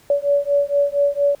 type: beating tone pair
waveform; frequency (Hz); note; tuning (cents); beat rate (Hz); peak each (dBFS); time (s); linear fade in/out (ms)
sine; 568 / 572.3; C#5 / D5; +42 / -45; 4.3; -18; 0.1-1.35; 2
effects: pink hiss -52 dBFS RMS until 1.4 s